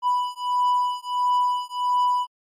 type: beating tone pair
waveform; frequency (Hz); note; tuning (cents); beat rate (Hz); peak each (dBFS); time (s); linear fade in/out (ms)
triangle; 987.8 / 989.3; B5 / B5; 0 / +3; 1.5; -21 / -21; 0.02-2.27; 50
effects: MP3 64 kbps